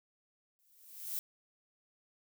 violet noise with exponential growth, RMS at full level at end -35 dBFS, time 0.59-1.19 s, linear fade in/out 0 ms, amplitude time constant 130 ms, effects none

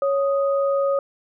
sine tone pair together, 554.4 / 1244.5 Hz, C#5 / D#6, 0 / 0 cents, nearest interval octave + major second, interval 1400 cents, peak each -18 / -27 dBFS, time 0.02-0.99 s, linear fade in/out 2 ms, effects none

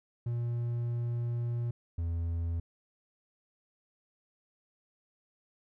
triangle tone pair in turn, 118.9 / 84.07 Hz, A#2 / E2, +35 / +35 cents, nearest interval tritone, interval 600 cents, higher first, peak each -28 dBFS, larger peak neither, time 0.26-1.71 / 1.98-2.6 s, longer first, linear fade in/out 5 ms, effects none

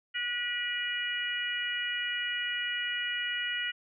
harmonic tone with a mistuned harmonic, 484.8 Hz, B4, 32 cents flat, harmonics 3 / 4 / 5 / 6, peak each -37 / -34 / -40 / -34 dBFS, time 0.14-3.72 s, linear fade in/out 20 ms, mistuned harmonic 5, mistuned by -17 cents, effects none

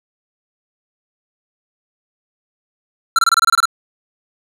square tone bursts, 1357 Hz, E6, 50 cents sharp, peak -10 dBFS, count 10, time 3.16-3.655 s, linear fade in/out 2 ms, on 27 ms, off 25 ms, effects low-pass 11000 Hz 12 dB/octave + 8-bit

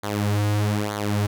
sawtooth tone with flanger, 103.83 Hz, G#2, in tune, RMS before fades -23 dBFS, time 0.03-1.27 s, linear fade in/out 10 ms, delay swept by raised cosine 0.37 to 5.17 ms, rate 1.1 Hz, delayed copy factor -0.75, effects none

